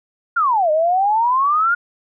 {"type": "exponential two-way sweep", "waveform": "sine", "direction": "down then up", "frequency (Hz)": [1444, 603, 1444], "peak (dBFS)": -13, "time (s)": [0.36, 1.75], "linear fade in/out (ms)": 10, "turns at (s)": 0.71, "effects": []}